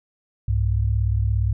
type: tone pair together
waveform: sine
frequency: 65.23 / 102.5 Hz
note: C2 / G#2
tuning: -5 / -22 cents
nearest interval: minor sixth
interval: 783 cents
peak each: -21 / -20 dBFS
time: 0.48-1.53 s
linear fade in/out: 5 ms
effects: none